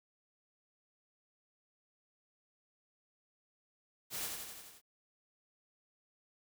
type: noise with echo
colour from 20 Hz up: white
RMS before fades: -40 dBFS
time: 4.1-4.3 s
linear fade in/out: 50 ms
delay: 86 ms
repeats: 6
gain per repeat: -3 dB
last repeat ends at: 4.816 s
effects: none